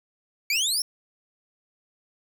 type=exponential sweep; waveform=25% pulse; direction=up; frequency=2243 to 5588 Hz; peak=-18 dBFS; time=0.5-0.82 s; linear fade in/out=2 ms; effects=none